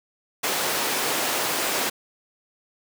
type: high-pass noise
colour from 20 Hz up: pink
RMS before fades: -25 dBFS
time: 0.43-1.9 s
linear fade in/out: 10 ms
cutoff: 380 Hz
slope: 12 dB/octave
effects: none